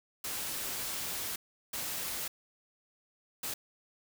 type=noise bursts at uneven times; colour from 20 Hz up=white; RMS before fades=-37 dBFS; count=3; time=0.24-1.36 / 1.73-2.28 / 3.43-3.54 s; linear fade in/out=5 ms; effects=none